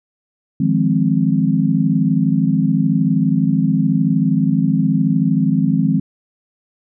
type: chord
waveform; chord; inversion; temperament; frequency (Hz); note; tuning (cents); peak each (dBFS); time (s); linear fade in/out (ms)
sine; F minor seventh; third; equal; 155.56 / 174.61 / 207.7 / 261.6; Eb3 / F3 / Ab3 / C4; 0 / 0 / 0 / 0; -18; 0.6-6; 5
effects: none